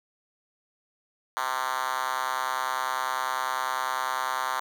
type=tone with high-pass filter; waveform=5% pulse; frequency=130 Hz; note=C3; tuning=11 cents flat; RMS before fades=-29 dBFS; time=1.37-4.6 s; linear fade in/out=0 ms; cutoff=1000 Hz; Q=2.4; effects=none